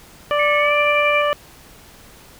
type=harmonic tone; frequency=587.3 Hz; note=D5; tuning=in tune; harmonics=1 / 2 / 3 / 4 / 5; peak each=-18 / -20 / -27 / -30 / -29 dBFS; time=0.31-1.33 s; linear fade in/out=0 ms
type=tone with pitch glide; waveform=sine; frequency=2189 to 2360 Hz; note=C#7 to D7; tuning=-22 to +8 cents; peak=-18 dBFS; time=0.39-1.22 s; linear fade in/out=5 ms; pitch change=+130 cents; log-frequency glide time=0.58-0.73 s
effects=pink hiss -45 dBFS RMS until 2.39 s